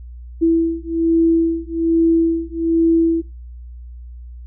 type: beating tone pair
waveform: sine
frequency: 329.6 / 330.8 Hz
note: E4 / E4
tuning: 0 / +6 cents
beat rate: 1.2 Hz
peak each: -16 dBFS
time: 0.41-3.22 s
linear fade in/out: 20 ms
effects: noise-tail reverb RT60 0.2 s tail -18 dB re dry + added 60 Hz sine -32 dBFS peak until 4.46 s